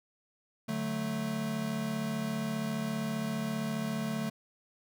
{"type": "chord", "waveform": "square", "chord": "D major", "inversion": "none", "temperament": "equal", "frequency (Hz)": [146.83, 185, 220], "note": ["D3", "F#3", "A3"], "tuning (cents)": [0, 0, 0], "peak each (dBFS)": [-39, -40, -34], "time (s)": [0.68, 4.3], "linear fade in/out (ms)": 10, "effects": []}